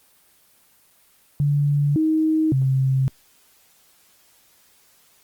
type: tone with pitch steps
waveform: sine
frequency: 144.3 / 314.9 / 132.9 Hz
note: D3 / D#4 / C3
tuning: -30 / +21 / +27 cents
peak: -16 dBFS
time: 1.4-3.08 s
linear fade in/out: 0 ms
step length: 560 ms
effects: white hiss -57 dBFS RMS until 5.23 s + Opus 24 kbps